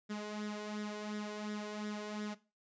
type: tone with flanger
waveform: sawtooth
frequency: 210.2 Hz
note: G#3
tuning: 21 cents sharp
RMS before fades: -41 dBFS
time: 0.09-2.35 s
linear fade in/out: 20 ms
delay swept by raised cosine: 0.55 to 2.05 ms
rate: 2.8 Hz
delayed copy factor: +0.6
effects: noise-tail reverb RT60 0.3 s tail -17 dB re dry + resampled to 16000 Hz